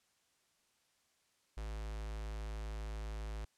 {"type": "tone with notch filter", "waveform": "square", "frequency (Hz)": 53.7, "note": "A1", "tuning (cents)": -41, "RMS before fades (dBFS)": -42, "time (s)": [1.57, 3.45], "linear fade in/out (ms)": 5, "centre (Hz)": 210, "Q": 1.1, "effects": ["white hiss -75 dBFS RMS until 3.57 s", "low-pass 9000 Hz 12 dB/octave"]}